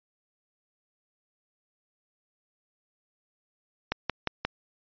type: click train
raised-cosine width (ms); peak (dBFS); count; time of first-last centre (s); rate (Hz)
0.3; -10; 4; 3.92-4.45; 5.66
effects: resampled to 11025 Hz